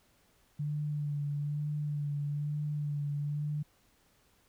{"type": "tone with vibrato", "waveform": "sine", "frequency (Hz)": 146.83, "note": "D3", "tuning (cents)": 0, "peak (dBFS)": -31, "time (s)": [0.59, 3.63], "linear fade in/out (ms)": 10, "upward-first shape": "sine", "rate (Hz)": 1.1, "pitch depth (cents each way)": 27, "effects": ["pink hiss -68 dBFS RMS until 4.48 s"]}